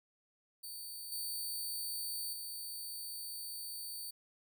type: tone with level steps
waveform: 10% pulse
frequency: 4555 Hz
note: C#8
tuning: 46 cents sharp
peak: -37 / -31 / -35 dBFS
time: 0.63-4.11 s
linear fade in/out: 10 ms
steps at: 1.12 / 2.33 s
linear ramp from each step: 2 ms
effects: none